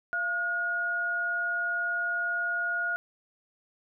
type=tone pair together; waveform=sine; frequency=687.4 / 1439 Hz; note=F5 / F#6; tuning=-28 / -49 cents; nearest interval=octave + minor second; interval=1279 cents; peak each=-37 / -27 dBFS; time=0.13-2.96 s; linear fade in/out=0 ms; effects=none